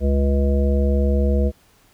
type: harmonic tone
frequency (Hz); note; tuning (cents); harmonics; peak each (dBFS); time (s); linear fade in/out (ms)
69.7; C#2; +10; 1 / 3 / 5 / 7 / 9; -16 / -23 / -29 / -25 / -29; 0-1.52; 50
effects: pink hiss -56 dBFS RMS until 1.93 s